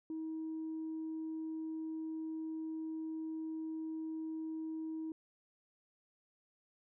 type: tone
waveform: sine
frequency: 318.5 Hz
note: D#4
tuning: 41 cents sharp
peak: -37 dBFS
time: 0.1-5.12 s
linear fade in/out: 2 ms
effects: tanh soft clip ceiling -35 dBFS